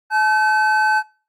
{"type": "tone pair together", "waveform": "triangle", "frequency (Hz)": [860, 1531.9], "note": ["A5", "G6"], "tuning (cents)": [-40, -40], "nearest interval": "minor seventh", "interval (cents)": 1000, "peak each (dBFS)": -15, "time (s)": [0.1, 1.03], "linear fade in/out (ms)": 50, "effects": ["noise-tail reverb RT60 0.4 s tail -25 dB re dry", "Opus 32 kbps"]}